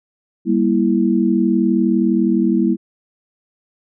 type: chord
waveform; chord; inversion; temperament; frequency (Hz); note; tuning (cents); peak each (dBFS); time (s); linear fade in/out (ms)
sine; E diminished; first; just; 197.78 / 237.3 / 329.6; G3 / Bb3 / E4; +16 / +31 / 0; -17; 0.45-2.77; 50
effects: none